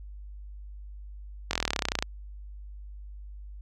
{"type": "slowing click train", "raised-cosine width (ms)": 0.2, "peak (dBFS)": -8, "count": 19, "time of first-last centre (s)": [1.51, 2.025], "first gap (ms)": 22, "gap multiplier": 1.03, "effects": ["added 50 Hz sine -40 dBFS peak until 3.61 s"]}